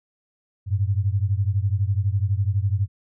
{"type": "beating tone pair", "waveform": "sine", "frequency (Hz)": [95.1, 107.1], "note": ["F#2", "A2"], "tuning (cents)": [48, -46], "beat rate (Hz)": 12, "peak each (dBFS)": [-21, -23], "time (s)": [0.66, 2.88], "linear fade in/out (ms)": 50, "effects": []}